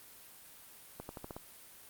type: accelerating click train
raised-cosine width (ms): 1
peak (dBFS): -28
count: 6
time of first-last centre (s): 1-1.365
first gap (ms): 91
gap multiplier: 0.89
effects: white hiss -55 dBFS RMS until 1.89 s + Opus 32 kbps